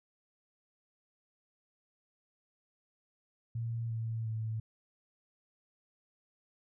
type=tone with pitch steps; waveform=sine; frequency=115.6 / 113.16 / 110.76 Hz; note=A#2 / A2 / A2; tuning=-14 / +49 / +12 cents; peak=-33 dBFS; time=3.55-4.6 s; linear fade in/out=5 ms; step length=350 ms; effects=none